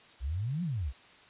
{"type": "exponential two-way sweep", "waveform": "sine", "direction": "up then down", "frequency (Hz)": [58.27, 185, 58.27], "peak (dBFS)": -30, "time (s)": [0.2, 0.93], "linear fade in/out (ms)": 50, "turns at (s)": 0.63, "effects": ["white hiss -56 dBFS RMS until 1.29 s", "resampled to 8000 Hz"]}